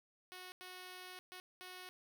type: tone bursts at uneven times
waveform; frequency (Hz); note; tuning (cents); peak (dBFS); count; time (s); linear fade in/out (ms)
5% pulse; 366.8; F#4; -15; -38; 4; 0.32-0.52 / 0.61-1.19 / 1.32-1.4 / 1.61-1.89; 0
effects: none